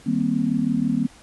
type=chord; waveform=sine; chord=C minor seventh; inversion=first; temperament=just; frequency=156.98 / 196.22 / 235.5 / 261.6 Hz; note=Eb3 / G3 / Bb3 / C4; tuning=+16 / +2 / +18 / 0 cents; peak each=-28 / -26 / -22 / -24 dBFS; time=0.06-1.07 s; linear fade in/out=10 ms; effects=pink hiss -49 dBFS RMS until 1.22 s + resampled to 24000 Hz